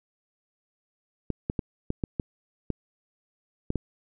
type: clicks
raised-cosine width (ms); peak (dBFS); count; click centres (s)
3; -14; 9; 1.303 / 1.499 / 1.592 / 1.904 / 2.038 / 2.198 / 2.703 / 3.704 / 3.757
effects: none